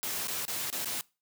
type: noise with dropouts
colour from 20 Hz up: white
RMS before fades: -34 dBFS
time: 0.03-1.01 s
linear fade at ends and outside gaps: 0 ms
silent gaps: 0.272-0.281 / 0.452-0.48 / 0.701-0.727 / 0.846-0.857 s
effects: noise-tail reverb RT60 0.3 s tail -23 dB re dry + high-pass 100 Hz 12 dB/octave